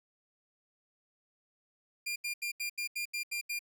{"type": "tone bursts", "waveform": "sawtooth", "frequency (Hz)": 2400, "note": "D7", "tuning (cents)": 37, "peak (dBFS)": -30, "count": 9, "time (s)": [2.06, 3.592], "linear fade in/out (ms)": 10, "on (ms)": 100, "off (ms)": 79, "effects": []}